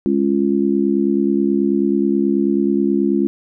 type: chord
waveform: sine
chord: Db major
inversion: second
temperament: just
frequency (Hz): 207.9 / 277.2 / 346.5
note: Ab3 / Db4 / F4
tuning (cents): +2 / 0 / -14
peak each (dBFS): -18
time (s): 0.06-3.27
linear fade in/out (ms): 0
effects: none